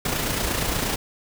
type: noise with amplitude modulation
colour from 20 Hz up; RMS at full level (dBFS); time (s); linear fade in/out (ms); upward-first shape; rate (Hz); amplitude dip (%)
pink; -23; 0.05-0.96; 5; sine; 28.5; 45
effects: none